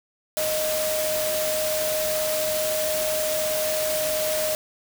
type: tone in noise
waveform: sine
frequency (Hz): 620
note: D#5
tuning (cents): -6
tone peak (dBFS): -24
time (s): 0.37-4.55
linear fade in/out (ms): 0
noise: white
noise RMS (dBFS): -28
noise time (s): 0.37-4.55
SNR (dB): +1
effects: none